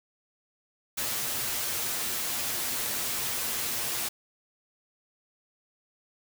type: noise with comb filter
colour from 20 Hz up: white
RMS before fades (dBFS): -31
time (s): 0.97-4.09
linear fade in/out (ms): 10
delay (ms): 8.5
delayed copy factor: +0.65
effects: none